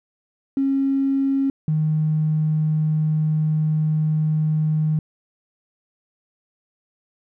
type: tone pair in turn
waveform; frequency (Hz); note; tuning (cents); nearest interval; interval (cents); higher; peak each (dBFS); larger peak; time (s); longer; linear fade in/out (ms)
triangle; 272.4 / 155.02; C#4 / D#3; -30 / -6; minor seventh; 976; first; -13 / -13; neither; 0.57-1.5 / 1.68-4.99; second; 2
effects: tanh soft clip ceiling -15 dBFS